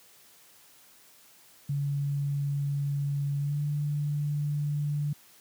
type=tone with pitch glide; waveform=sine; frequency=141.9 to 146.65 Hz; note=C#3 to D3; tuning=+41 to -2 cents; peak=-26 dBFS; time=1.69-5.13 s; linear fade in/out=5 ms; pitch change=+57 cents; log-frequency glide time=3.38-3.6 s; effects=white hiss -57 dBFS RMS until 5.4 s + high-pass 80 Hz 12 dB/octave